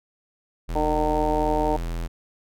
square tone, 42 Hz, E1, 33 cents sharp, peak -27 dBFS, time 0.68-2.08 s, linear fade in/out 20 ms
harmonic tone, 152 Hz, D#3, 40 cents flat, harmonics 2 / 3 / 4 / 5 / 6, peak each -27 / -27 / -27 / -27 / -27 dBFS, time 0.75-1.77 s, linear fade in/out 10 ms
effects none

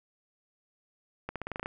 accelerating click train, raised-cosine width 0.5 ms, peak -20 dBFS, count 9, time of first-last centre 1.29-1.659 s, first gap 67 ms, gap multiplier 0.89, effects none

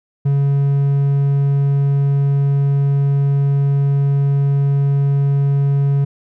triangle tone, 140 Hz, C#3, 18 cents sharp, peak -10 dBFS, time 0.25-6.05 s, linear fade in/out 10 ms, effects none

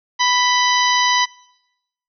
harmonic tone with a mistuned harmonic, 987.8 Hz, B5, in tune, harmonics 1 / 2 / 3 / 4 / 5 / 6, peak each -17 / -20 / -22 / -23 / -24 / -25 dBFS, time 0.19-1.26 s, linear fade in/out 20 ms, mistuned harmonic 3, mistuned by +45 cents, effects noise-tail reverb RT60 0.9 s tail -23 dB re dry

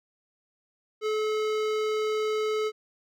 sine tone with hard clipping, 430.7 Hz, A4, 37 cents flat, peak -27 dBFS, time 1.01-2.72 s, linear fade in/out 50 ms, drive 18 dB, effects none

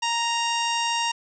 harmonic tone with a mistuned harmonic, 932.3 Hz, A#5, in tune, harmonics 1 / 2 / 3 / 4 / 5 / 6 / 7 / 8 / 9, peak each -25 / -33 / -28 / -34 / -39 / -32 / -39 / -40 / -42 dBFS, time 0.02-1.12 s, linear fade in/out 10 ms, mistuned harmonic 7, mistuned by +28 cents, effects none

